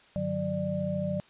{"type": "tone cluster", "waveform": "sine", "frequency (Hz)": [99.5, 151.9, 185.5, 593], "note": ["G2", "D#3", "F#3", "D5"], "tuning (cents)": [26, -41, 5, 17], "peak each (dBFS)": [-39, -35, -31, -32], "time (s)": [0.16, 1.2], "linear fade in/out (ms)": 0, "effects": ["white hiss -58 dBFS RMS until 1.29 s", "resampled to 8000 Hz"]}